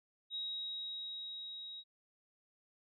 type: tone with level ramp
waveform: sine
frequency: 3805 Hz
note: A#7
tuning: 35 cents sharp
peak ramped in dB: -37 to -45 dBFS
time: 0.3-1.84 s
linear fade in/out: 50 ms
effects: none